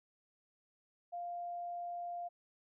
sine tone, 698.5 Hz, F5, in tune, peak -39 dBFS, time 1.12-2.29 s, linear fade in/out 20 ms, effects none

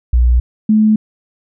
sine tone pair in turn, 60.5 / 215.6 Hz, B1 / A3, -35 / -35 cents, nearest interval octave + minor seventh, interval 2200 cents, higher second, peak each -7 / -7 dBFS, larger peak neither, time 0.13-0.4 / 0.69-0.96 s, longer neither, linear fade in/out 5 ms, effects none

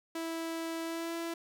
sawtooth tone with pitch glide, 328.6 to 334.2 Hz, E4 to E4, -5 to +24 cents, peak -31 dBFS, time 0.15-1.34 s, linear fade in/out 5 ms, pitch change +29 cents, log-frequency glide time 0.83-1.14 s, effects none

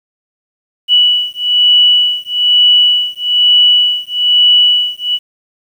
sine beating tone pair, 2949 / 2950.1 Hz, F#7 / F#7, -6 / -6 cents, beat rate 1.1 Hz, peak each -10 dBFS, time 0.88-5.19 s, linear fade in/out 50 ms, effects 7-bit

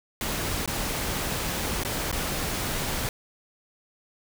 pink noise with dropouts, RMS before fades -29 dBFS, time 0.21-3.09 s, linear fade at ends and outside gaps 1 ms, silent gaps 0.66-0.676 / 1.835-1.849 / 2.115-2.126 s, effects none

